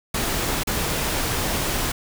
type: noise with dropouts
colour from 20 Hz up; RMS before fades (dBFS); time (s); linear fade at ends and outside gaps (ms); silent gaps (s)
pink; -24; 0.14-1.92; 5; 0.635-0.671
effects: none